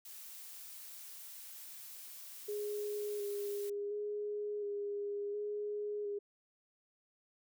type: noise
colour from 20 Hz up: blue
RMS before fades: -50 dBFS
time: 0.05-3.7 s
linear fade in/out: 5 ms
type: tone with vibrato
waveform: sine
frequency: 411.7 Hz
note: G#4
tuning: 15 cents flat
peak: -36 dBFS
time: 2.48-6.19 s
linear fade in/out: 10 ms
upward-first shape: square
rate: 0.7 Hz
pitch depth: 17 cents each way
effects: none